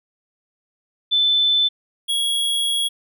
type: tone pair in turn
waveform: sine / square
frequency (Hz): 3520 / 3322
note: A7 / G#7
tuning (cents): 0 / 0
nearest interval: minor second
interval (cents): 100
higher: first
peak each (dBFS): -14 / -19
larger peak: first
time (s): 1.11-1.69 / 2.08-2.89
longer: second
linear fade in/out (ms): 20
effects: none